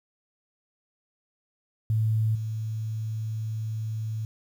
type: tone with level steps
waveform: sine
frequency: 110 Hz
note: A2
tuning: in tune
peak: -21 / -28 dBFS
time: 1.9-4.25 s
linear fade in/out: 0 ms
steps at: 2.35 s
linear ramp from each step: 5 ms
effects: 9-bit